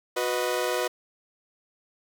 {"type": "chord", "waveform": "sawtooth", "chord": "B major", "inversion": "second", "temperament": "equal with one note detuned", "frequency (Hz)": [365.5, 493.9, 622.3], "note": ["F#4", "B4", "D#5"], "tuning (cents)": [-21, 0, 0], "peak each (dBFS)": [-26, -24, -27], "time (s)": [0.16, 0.88], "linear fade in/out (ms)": 10, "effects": []}